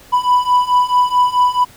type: beating tone pair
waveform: triangle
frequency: 987.8 / 992.4 Hz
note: B5 / B5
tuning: 0 / +8 cents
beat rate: 4.6 Hz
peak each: -13 / -11 dBFS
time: 0.12-1.65 s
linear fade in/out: 20 ms
effects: pink hiss -43 dBFS RMS until 1.76 s